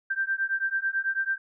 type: beating tone pair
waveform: sine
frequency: 1568 / 1577.1 Hz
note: G6 / G6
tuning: 0 / +10 cents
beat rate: 9.1 Hz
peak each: -28 dBFS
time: 0.1-1.38 s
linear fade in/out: 10 ms
effects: none